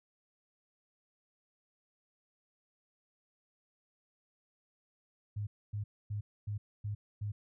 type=tone bursts; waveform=sine; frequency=103.83 Hz; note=G#2; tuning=in tune; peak=-34 dBFS; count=6; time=5.36-7.32 s; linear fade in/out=10 ms; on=110 ms; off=260 ms; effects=none